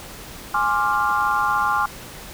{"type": "chord", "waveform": "sine", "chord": "D half-diminished seventh", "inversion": "second", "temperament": "equal with one note detuned", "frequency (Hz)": [830.6, 1058.1, 1174.7, 1396.9], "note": ["Ab5", "C6", "D6", "F6"], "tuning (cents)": [0, 19, 0, 0], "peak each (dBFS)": -23, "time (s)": [0.54, 1.86], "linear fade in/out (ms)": 5, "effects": ["pink hiss -38 dBFS RMS until 2.33 s"]}